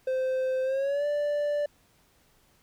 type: tone with pitch glide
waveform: triangle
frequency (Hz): 519 to 585.9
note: C5 to D5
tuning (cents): -14 to -4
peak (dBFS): -23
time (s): 0.07-1.66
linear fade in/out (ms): 5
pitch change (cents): +210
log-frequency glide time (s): 0.63-1.06
effects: pink hiss -64 dBFS RMS until 2.62 s